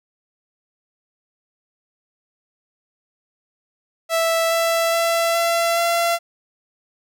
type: tone with pitch steps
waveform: sawtooth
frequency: 659.3 / 664.7 / 670 / 675.5 / 681 Hz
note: E5 / E5 / E5 / E5 / F5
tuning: 0 / +14 / +28 / +42 / -44 cents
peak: -13 dBFS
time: 4.09-6.19 s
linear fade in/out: 50 ms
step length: 420 ms
effects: none